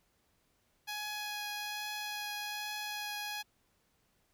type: tone with vibrato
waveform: 10% pulse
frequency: 835 Hz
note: G#5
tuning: 9 cents sharp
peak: -29 dBFS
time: 0.87-3.43 s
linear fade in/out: 20 ms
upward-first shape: triangle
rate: 1.2 Hz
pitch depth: 11 cents each way
effects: pink hiss -74 dBFS RMS until 4.33 s